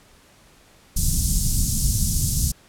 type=band-stop noise; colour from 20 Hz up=pink; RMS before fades=-20 dBFS; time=0.96-2.52 s; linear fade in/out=10 ms; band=180 to 5800 Hz; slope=24 dB/octave; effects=pink hiss -53 dBFS RMS until 2.68 s + low-pass 12000 Hz 12 dB/octave